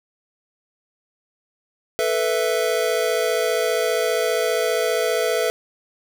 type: chord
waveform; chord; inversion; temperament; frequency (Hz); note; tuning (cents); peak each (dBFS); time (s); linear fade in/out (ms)
square; A suspended second; none; just; 440 / 495 / 660; A4 / B4 / E5; 0 / +4 / +2; -24; 1.99-5.5; 0
effects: none